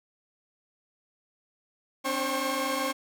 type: tone cluster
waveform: sawtooth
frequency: 261.5 / 290.1 / 531 / 791 / 1087 Hz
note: C4 / D4 / C5 / G5 / C#6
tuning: -1 / -21 / +25 / +15 / -34 cents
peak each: -32 / -31 / -28 / -34 / -28 dBFS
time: 2.04-2.93 s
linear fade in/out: 20 ms
effects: none